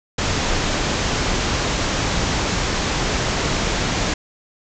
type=low-pass noise; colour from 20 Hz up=pink; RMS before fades=-21 dBFS; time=0.18-4.14 s; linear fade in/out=5 ms; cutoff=7400 Hz; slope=96 dB/octave; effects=none